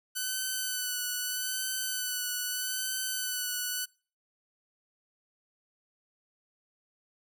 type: tone with vibrato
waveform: 5% pulse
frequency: 1501 Hz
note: F#6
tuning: 24 cents sharp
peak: -20 dBFS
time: 0.15-3.86 s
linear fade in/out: 20 ms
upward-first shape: sine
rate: 0.8 Hz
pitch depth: 27 cents each way
effects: noise-tail reverb RT60 0.4 s tail -26 dB re dry